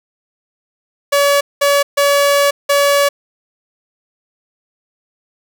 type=tone bursts at uneven times; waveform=sawtooth; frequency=568 Hz; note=C#5; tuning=42 cents sharp; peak=-6 dBFS; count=4; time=1.12-1.41 / 1.61-1.83 / 1.97-2.51 / 2.69-3.09 s; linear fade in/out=10 ms; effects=none